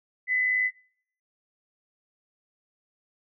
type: tone with amplitude modulation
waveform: sine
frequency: 2009 Hz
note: B6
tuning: 29 cents sharp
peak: -20 dBFS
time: 0.27-0.71 s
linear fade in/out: 50 ms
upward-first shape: sine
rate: 101 Hz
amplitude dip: 45%
effects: noise-tail reverb RT60 0.6 s tail -23 dB re dry